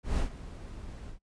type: noise with ADSR envelope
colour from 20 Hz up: brown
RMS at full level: -26 dBFS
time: 0.03-1.19 s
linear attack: 150 ms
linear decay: 110 ms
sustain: -16 dB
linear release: 97 ms
effects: noise-tail reverb RT60 0.1 s tail -25 dB re dry + resampled to 22050 Hz